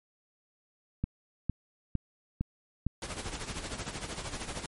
click train, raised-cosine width 5 ms, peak -17 dBFS, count 5, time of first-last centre 1.04-2.866 s, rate 2.19 Hz
pink noise with tremolo, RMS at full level -36 dBFS, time 3.02-4.66 s, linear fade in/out 2 ms, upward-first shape sine, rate 13 Hz, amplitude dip 65%
effects MP3 48 kbps

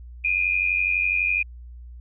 sine tone pair together, 2408 / 2500 Hz, D7 / D#7, +43 / +8 cents, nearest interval minor second, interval 65 cents, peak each -22 / -23 dBFS, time 0.24-1.43 s, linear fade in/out 10 ms, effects added 60 Hz sine -38 dBFS peak until 2 s

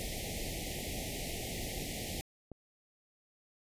pink band-stop noise, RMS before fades -39 dBFS, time 0-2.21 s, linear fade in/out 0 ms, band 810 to 1900 Hz, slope 96 dB/octave
click train, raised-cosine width 2 ms, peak -32 dBFS, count 4, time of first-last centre 1.41-2.517 s, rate 2.71 Hz
effects resampled to 32000 Hz

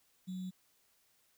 sine tone with sample-and-hold, 185 Hz, F#3, in tune, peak -38 dBFS, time 0.27-0.51 s, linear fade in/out 20 ms, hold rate 3675 Hz, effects white hiss -72 dBFS RMS until 1.37 s

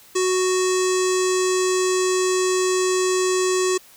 square tone with low-pass filter, 370 Hz, F#4, in tune, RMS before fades -20 dBFS, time 0.15-3.78 s, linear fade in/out 10 ms, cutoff 7400 Hz, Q 5, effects white hiss -49 dBFS RMS until 3.96 s

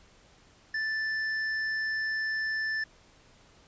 triangle tone with tanh clipping, 1760 Hz, A6, in tune, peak -30 dBFS, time 0.74-2.84 s, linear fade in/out 5 ms, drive 13 dB, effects pink hiss -59 dBFS RMS until 3.67 s + resampled to 16000 Hz

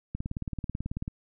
click train, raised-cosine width 5 ms, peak -20 dBFS, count 18, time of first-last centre 0.15-1.079 s, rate 18.3 Hz, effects none

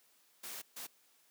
white noise bursts at uneven times, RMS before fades -45 dBFS, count 2, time 0.43-0.62 / 0.76-0.87 s, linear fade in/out 10 ms, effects white hiss -69 dBFS RMS until 1.3 s + high-pass 200 Hz 12 dB/octave

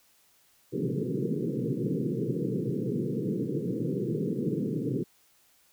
pink band-pass noise, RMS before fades -30 dBFS, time 0.72-5.04 s, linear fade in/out 20 ms, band 120 to 480 Hz, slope 96 dB/octave, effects white hiss -64 dBFS RMS until 5.72 s

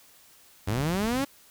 sawtooth linear sweep, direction up, 92.5 to 284.7 Hz, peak -21 dBFS, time 0.67-1.25 s, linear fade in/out 10 ms
white low-pass noise, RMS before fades -39 dBFS, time 0.68-1.24 s, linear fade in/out 0 ms, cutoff 190 Hz, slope 24 dB/octave
effects white hiss -56 dBFS RMS until 1.5 s

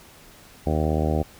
harmonic tone, 77.5 Hz, D#2, 6 cents flat, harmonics 1 / 2 / 3 / 4 / 5 / 6 / 7 / 8 / 9 / 10, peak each -24 / -27 / -29 / -30 / -31 / -32 / -32 / -33 / -34 / -34 dBFS, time 0.66-1.23 s, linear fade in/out 10 ms, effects pink hiss -49 dBFS RMS until 1.39 s

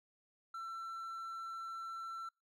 triangle tone, 1343 Hz, E6, 32 cents sharp, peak -40 dBFS, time 0.54-2.29 s, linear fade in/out 5 ms, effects noise-tail reverb RT60 0.2 s tail -25 dB re dry

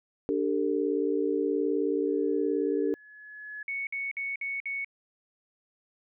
sine chord, D suspended fourth, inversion none, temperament equal with one note detuned, 293.7 / 392 / 450.8 Hz, D4 / G4 / A4, 0 / 0 / +42 cents, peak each -29 dBFS, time 0.29-2.94 s, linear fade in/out 0 ms
sine tone with exponential growth, 1700 Hz, G#6, 40 cents sharp, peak -35 dBFS, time 2.06-3.63 s, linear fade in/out 5 ms, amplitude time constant 340 ms
sine tone bursts, 2218 Hz, C#7, in tune, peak -30 dBFS, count 5, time 3.68-4.846 s, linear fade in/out 2 ms, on 190 ms, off 54 ms
effects none

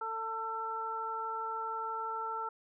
harmonic tone, 446.9 Hz, A4, 27 cents sharp, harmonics 1 / 2 / 3, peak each -44 / -38 / -37 dBFS, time 0.01-2.49 s, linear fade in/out 5 ms, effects none

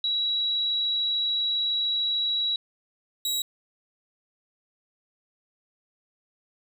sine / sawtooth tone pair in turn, 3891 / 3860 Hz, B7 / B7, -27 / -40 cents, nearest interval unison, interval 13 cents, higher first, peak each -23 / -22 dBFS, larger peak second, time 0.04-2.56 / 3.25-3.42 s, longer first, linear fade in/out 2 ms, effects none

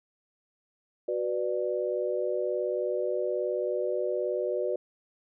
sine chord, B minor, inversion second, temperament just, 370.4 / 493.9 / 592.7 Hz, F#4 / B4 / D5, +2 / 0 / +16 cents, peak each -31 dBFS, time 1.08-4.76 s, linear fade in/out 5 ms, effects none

